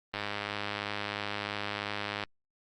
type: click train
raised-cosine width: 0.3 ms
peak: -17 dBFS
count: 217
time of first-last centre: 0.14-2.237 s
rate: 103 Hz
effects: Opus 24 kbps